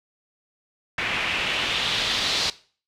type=noise with low-pass filter sweep; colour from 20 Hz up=white; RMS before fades=-25 dBFS; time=0.98-2.5 s; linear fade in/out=2 ms; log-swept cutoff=2300 to 4400 Hz; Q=2.6; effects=noise-tail reverb RT60 0.4 s tail -18 dB re dry